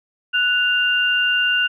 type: tone pair together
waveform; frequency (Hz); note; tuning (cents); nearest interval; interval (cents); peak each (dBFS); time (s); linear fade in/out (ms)
sine; 1477.4 / 2794; F#6 / F7; -3 / 0; major seventh; 1103; -18; 0.33-1.68; 20
effects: none